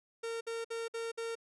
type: tone bursts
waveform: 45% pulse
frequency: 458.6 Hz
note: A#4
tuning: 28 cents flat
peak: -36 dBFS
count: 5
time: 0.23-1.354 s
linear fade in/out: 10 ms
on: 180 ms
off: 56 ms
effects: resampled to 24000 Hz